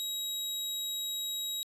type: tone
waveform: sawtooth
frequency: 3825 Hz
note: A#7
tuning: 44 cents sharp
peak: -30 dBFS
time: 0-1.63 s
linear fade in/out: 0 ms
effects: resampled to 32000 Hz